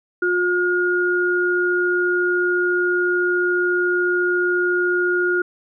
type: tone pair together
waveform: sine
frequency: 357.2 / 1428.8 Hz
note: F4 / F6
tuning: +39 / +39 cents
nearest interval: 2 octaves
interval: 2400 cents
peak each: -19 / -19 dBFS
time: 0.22-5.42 s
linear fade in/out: 5 ms
effects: none